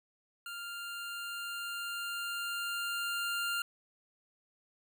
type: tone with level ramp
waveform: 25% pulse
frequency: 1396.9 Hz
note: F6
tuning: in tune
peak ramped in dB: -37 to -28 dBFS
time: 0.46-3.62 s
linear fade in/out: 2 ms
effects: none